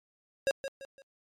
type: tone with echo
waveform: square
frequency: 545 Hz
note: C#5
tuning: 29 cents flat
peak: -25 dBFS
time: 0.47-0.51 s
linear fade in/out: 0 ms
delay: 170 ms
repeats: 3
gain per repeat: -9 dB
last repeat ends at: 1.02 s
effects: low-pass 9000 Hz 12 dB/octave + MP3 96 kbps